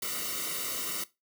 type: noise with comb filter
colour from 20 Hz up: white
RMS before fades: -34 dBFS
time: 0.02-1.04 s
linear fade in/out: 5 ms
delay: 1.2 ms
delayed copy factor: -1
effects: noise-tail reverb RT60 0.2 s tail -17 dB re dry